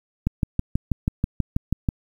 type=click train; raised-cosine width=5 ms; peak=-8 dBFS; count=11; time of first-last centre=0.27-1.888 s; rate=6.18 Hz; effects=8-bit